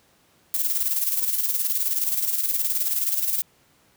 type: noise with tremolo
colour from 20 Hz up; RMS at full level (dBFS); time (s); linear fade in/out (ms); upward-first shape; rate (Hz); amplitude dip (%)
violet; -22; 0.54-3.42; 0; square; 19; 50
effects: pink hiss -60 dBFS RMS until 3.96 s + high-pass 80 Hz 12 dB/octave